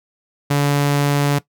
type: tone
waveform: sawtooth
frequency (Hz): 143.3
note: D3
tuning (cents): -42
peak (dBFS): -10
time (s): 0.5-1.39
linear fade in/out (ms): 10
effects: noise-tail reverb RT60 0.1 s tail -17 dB re dry